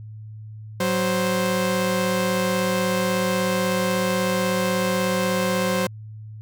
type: tone pair together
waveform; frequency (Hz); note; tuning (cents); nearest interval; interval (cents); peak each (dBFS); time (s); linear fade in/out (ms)
sawtooth; 186.8 / 524.1; F#3 / C5; +17 / +3; octave + tritone; 1786; -19; 0.8-5.87; 5
effects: added 108 Hz sine -35 dBFS peak until 6.41 s